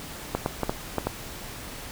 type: clicks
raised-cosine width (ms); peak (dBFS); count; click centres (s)
1; -10; 6; 0.35 / 0.461 / 0.633 / 0.695 / 0.983 / 1.07
effects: pink hiss -39 dBFS RMS until 1.91 s